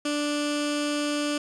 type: tone with notch filter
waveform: 15% pulse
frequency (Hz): 293.7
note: D4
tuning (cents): 0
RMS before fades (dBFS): -27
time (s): 0.05-1.38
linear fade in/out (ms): 5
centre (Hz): 840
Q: 1
effects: resampled to 22050 Hz + 8-bit